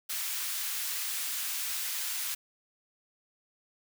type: high-pass noise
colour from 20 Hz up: white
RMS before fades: -34 dBFS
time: 0.09-2.35 s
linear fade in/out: 10 ms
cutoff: 1400 Hz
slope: 12 dB/octave
effects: none